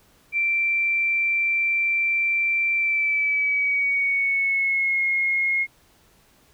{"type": "tone with pitch glide", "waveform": "sine", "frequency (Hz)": [2349, 2154], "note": ["D7", "C7"], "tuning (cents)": [0, 50], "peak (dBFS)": -19, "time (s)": [0.32, 5.67], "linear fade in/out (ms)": 50, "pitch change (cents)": -150, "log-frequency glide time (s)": [2.74, 5.03], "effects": ["pink hiss -58 dBFS RMS until 6.53 s"]}